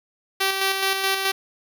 5% pulse tone with tremolo, 387 Hz, G4, 22 cents flat, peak -8 dBFS, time 0.4-1.32 s, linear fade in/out 10 ms, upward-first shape square, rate 4.7 Hz, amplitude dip 40%, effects none

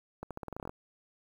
accelerating click train, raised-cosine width 1 ms, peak -25 dBFS, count 12, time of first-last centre 0.23-0.694 s, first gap 77 ms, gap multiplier 0.87, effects 9-bit

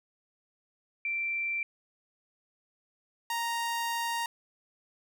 sine / sawtooth tone pair in turn, 2349 / 932.2 Hz, D7 / A#5, 0 / 0 cents, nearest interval octave + major third, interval 1600 cents, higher first, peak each -29 / -26 dBFS, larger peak second, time 1.05-1.63 / 3.3-4.26 s, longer second, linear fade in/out 2 ms, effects none

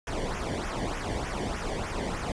brown noise with flanger, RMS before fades -32 dBFS, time 0.07-2.32 s, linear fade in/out 2 ms, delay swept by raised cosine 0.23 to 0.79 ms, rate 3.3 Hz, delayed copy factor -0.75, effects resampled to 22050 Hz

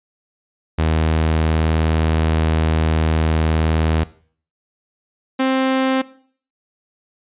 sawtooth tone pair in turn, 79.5 / 263.3 Hz, D#2 / C4, +38 / +11 cents, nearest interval octave + major sixth, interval 2073 cents, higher second, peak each -11 dBFS, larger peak neither, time 0.78-4.04 / 5.39-6.02 s, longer first, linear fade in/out 10 ms, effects noise-tail reverb RT60 0.5 s tail -18 dB re dry + resampled to 8000 Hz

